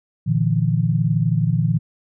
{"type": "tone cluster", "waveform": "sine", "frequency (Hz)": [116.4, 149.4, 168.1], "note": ["A#2", "D3", "E3"], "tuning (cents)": [-2, 30, 34], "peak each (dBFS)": -20, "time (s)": [0.26, 1.79], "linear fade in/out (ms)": 20, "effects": []}